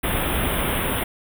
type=band-stop noise; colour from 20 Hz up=pink; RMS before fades=-23 dBFS; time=0.03-1.04 s; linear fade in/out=10 ms; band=3600 to 8900 Hz; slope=96 dB/octave; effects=none